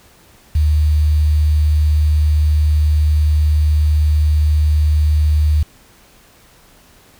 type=tone with quantisation; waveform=sine; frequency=75.8 Hz; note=D#2; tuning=45 cents flat; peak=-10 dBFS; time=0.55-5.63 s; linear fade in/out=5 ms; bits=6; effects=pink hiss -48 dBFS RMS until 7.19 s